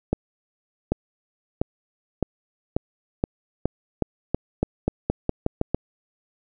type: accelerating click train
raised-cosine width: 2 ms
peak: -7 dBFS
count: 16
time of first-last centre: 0.13-5.746 s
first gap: 790 ms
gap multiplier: 0.88
effects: none